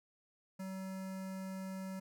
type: tone with notch filter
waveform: square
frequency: 190 Hz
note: F#3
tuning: 46 cents sharp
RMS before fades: -43 dBFS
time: 0.59-2 s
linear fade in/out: 10 ms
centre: 3400 Hz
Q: 1.4
effects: none